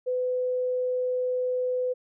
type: tone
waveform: sine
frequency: 503 Hz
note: B4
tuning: 32 cents sharp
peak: -24 dBFS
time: 0.06-1.94 s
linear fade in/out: 20 ms
effects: none